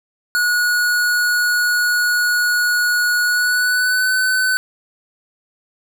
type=tone with pitch glide; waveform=square; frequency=1456 to 1511.7 Hz; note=F#6 to F#6; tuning=-28 to +37 cents; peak=-15 dBFS; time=0.35-4.57 s; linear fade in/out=0 ms; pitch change=+65 cents; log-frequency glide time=3.23-4.13 s; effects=none